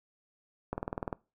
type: click train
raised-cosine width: 1 ms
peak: -19 dBFS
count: 9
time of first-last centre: 0.73-1.128 s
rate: 20.1 Hz
effects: noise-tail reverb RT60 0.3 s tail -23 dB re dry